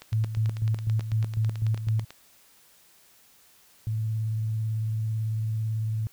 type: click train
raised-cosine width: 0.2 ms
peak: -24 dBFS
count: 20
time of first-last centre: 0.02-2.106 s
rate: 9.11 Hz
type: tone with tremolo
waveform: sine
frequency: 110 Hz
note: A2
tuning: in tune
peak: -21 dBFS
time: 0.12-2.05 s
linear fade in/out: 10 ms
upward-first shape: square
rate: 4 Hz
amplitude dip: 65%
type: tone with vibrato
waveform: sine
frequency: 110 Hz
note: A2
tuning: in tune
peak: -25 dBFS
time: 3.87-6.07 s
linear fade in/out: 0 ms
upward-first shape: square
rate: 18 Hz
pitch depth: 19 cents each way
effects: white hiss -58 dBFS RMS until 6.12 s